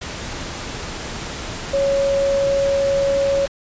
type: tone in noise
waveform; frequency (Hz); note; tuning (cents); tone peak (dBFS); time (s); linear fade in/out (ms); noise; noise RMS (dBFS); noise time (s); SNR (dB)
sine; 554.4; C#5; 0; -15; 1.73-3.46; 10; pink; -29; 0.01-3.48; +11
effects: resampled to 16000 Hz